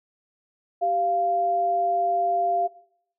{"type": "tone pair together", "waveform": "sine", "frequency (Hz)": [389.3, 695.1], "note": ["G4", "F5"], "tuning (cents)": [-12, -8], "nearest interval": "minor seventh", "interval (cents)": 1004, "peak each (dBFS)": [-31, -20], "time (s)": [0.81, 2.68], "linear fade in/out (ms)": 20, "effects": ["noise-tail reverb RT60 0.7 s tail -19 dB re dry"]}